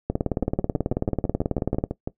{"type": "two click trains", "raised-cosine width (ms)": 2, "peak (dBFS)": [-9, -13], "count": [33, 11], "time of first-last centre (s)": [[0.1, 1.839], [0.43, 2.075]], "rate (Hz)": [18.4, 6.08], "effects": ["noise-tail reverb RT60 0.1 s tail -18 dB re dry"]}